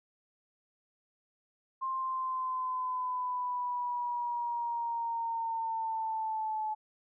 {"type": "linear sweep", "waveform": "sine", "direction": "down", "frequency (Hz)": [1057, 860], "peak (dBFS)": -31, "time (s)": [1.81, 6.75], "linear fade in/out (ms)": 20, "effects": []}